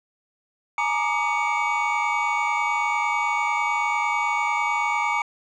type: tone cluster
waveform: triangle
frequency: 844 / 935 / 1172 / 1221 / 2249 Hz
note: G#5 / A#5 / D6 / D#6 / C#7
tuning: +28 / +5 / -4 / -33 / +24 cents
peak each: -26 / -24 / -28 / -30 / -24 dBFS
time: 0.78-5.22 s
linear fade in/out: 2 ms
effects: resampled to 22050 Hz